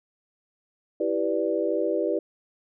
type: chord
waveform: sine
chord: E minor seventh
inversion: none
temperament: equal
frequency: 329.6 / 392 / 493.9 / 587.3 Hz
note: E4 / G4 / B4 / D5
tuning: 0 / 0 / 0 / 0 cents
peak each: -28 dBFS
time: 1-2.19 s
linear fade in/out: 5 ms
effects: none